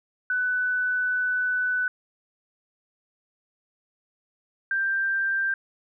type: tone pair in turn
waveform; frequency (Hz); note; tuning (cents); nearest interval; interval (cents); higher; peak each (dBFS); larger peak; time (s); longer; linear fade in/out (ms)
sine; 1496 / 1577.2; F#6 / G6; +19 / +10; minor second; 91; second; -22; neither; 0.3-1.88 / 4.71-5.54; first; 2
effects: none